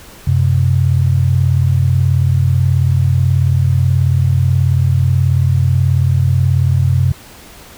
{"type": "tone pair together", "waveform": "sine", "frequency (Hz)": [92.39, 130.81], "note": ["F#2", "C3"], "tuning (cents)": [-2, 0], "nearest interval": "tritone", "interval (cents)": 602, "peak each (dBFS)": -12, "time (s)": [0.27, 7.12], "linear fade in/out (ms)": 5, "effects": ["pink hiss -38 dBFS RMS until 7.77 s"]}